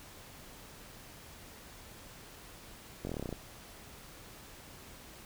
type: slowing click train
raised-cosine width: 2 ms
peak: -24 dBFS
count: 11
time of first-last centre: 3.05-3.327 s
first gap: 21 ms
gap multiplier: 1.06
effects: pink hiss -52 dBFS RMS until 5.25 s